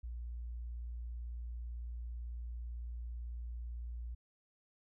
sine tone, 59 Hz, A#1, 22 cents sharp, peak -40 dBFS, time 0.03-4.15 s, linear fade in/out 10 ms, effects none

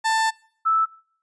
30% pulse / sine tone pair in turn, 888 / 1315 Hz, A5 / E6, +16 / -5 cents, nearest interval perfect fifth, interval 679 cents, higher second, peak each -16 dBFS, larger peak neither, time 0.04-0.31 / 0.65-0.86 s, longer first, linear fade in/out 20 ms, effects noise-tail reverb RT60 0.6 s tail -24 dB re dry + resampled to 22050 Hz

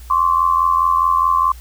sine tone pair together, 1053.2 / 1138 Hz, C6 / C#6, +11 / +45 cents, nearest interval minor second, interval 134 cents, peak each -14 / -16 dBFS, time 0.1-1.52 s, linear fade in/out 5 ms, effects added 60 Hz sine -34 dBFS peak until 1.6 s + white hiss -46 dBFS RMS until 1.6 s

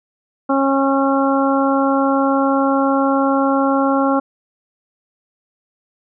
harmonic tone, 272.9 Hz, C#4, 27 cents flat, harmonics 1 / 2 / 3 / 4 / 5, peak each -16 / -19 / -21 / -22 / -23 dBFS, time 0.49-4.2 s, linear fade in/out 10 ms, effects none

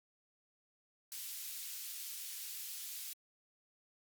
white high-pass noise, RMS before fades -45 dBFS, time 1.12-3.13 s, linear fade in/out 0 ms, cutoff 2900 Hz, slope 12 dB/octave, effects Opus 48 kbps

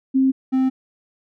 sine / triangle tone pair in turn, 265.1 / 261.5 Hz, C4 / C4, +23 / -1 cents, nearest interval unison, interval 24 cents, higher first, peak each -13 dBFS, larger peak neither, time 0.14-0.32 / 0.52-0.7 s, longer neither, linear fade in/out 20 ms, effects none

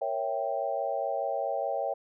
sine chord, A# diminished seventh, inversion none, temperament equal with one note detuned, 467.5 / 554.4 / 659.3 / 784 Hz, A#4 / C#5 / E5 / G5, +5 / 0 / 0 / 0 cents, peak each -38 / -32 / -33 / -33 dBFS, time 0.01-1.94 s, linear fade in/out 10 ms, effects none

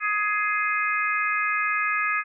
harmonic tone, 418.1 Hz, G#4, 12 cents sharp, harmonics 3 / 4 / 5 / 6, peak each -26 / -27 / -28 / -29 dBFS, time 0-2.24 s, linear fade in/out 50 ms, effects none

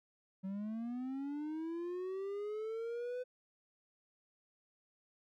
triangle linear sweep, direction up, 187.2 to 505 Hz, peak -36 dBFS, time 0.43-3.24 s, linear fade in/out 20 ms, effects none

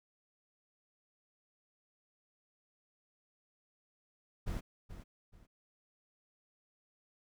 brown noise with echo, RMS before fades -37 dBFS, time 4.46-4.61 s, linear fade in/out 20 ms, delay 430 ms, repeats 2, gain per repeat -11 dB, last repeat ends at 5.47 s, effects none

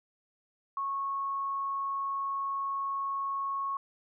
sine tone, 1100 Hz, C#6, 14 cents flat, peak -30 dBFS, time 0.77-3.77 s, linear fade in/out 2 ms, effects none

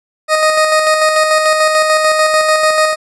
20% pulse tone with tremolo, 622.3 Hz, D#5, in tune, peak -3 dBFS, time 0.28-2.96 s, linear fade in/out 50 ms, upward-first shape square, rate 6.8 Hz, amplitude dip 35%, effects resampled to 24000 Hz

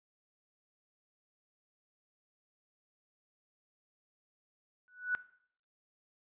sine tone with exponential growth, 1480 Hz, F#6, in tune, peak -26 dBFS, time 4.88-5.15 s, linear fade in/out 0 ms, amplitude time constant 58 ms, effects noise-tail reverb RT60 0.6 s tail -18 dB re dry + resampled to 8000 Hz

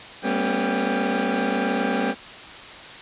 25% pulse tone cluster, 196.2 / 226.9 / 248.3 / 275.9 / 792 Hz, G3 / A#3 / B3 / C#4 / G5, +2 / -47 / +9 / -8 / +18 cents, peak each -24 dBFS, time 0.22-2.15 s, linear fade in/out 50 ms, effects white hiss -39 dBFS RMS until 3.01 s + resampled to 8000 Hz

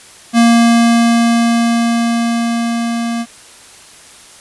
square tone with level ramp, 233.1 Hz, A#3, in tune, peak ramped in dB -6 to -17 dBFS, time 0.33-3.26 s, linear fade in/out 50 ms, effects white hiss -39 dBFS RMS until 4.4 s + resampled to 24000 Hz

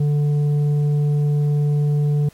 triangle tone with tanh clipping, 146.83 Hz, D3, in tune, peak -16 dBFS, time 0-2.29 s, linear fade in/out 5 ms, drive 10 dB, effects pink hiss -51 dBFS RMS until 2.33 s + MP3 64 kbps

